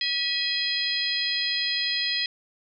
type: tone cluster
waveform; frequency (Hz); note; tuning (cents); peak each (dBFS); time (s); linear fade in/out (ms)
sine; 1943 / 2526 / 3272 / 4127 / 4996; B6 / D#7 / G#7 / C8 / D#8; -29 / +26 / -26 / -25 / +6; -32 / -33 / -29 / -29 / -30; 0.01-2.26; 2
effects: none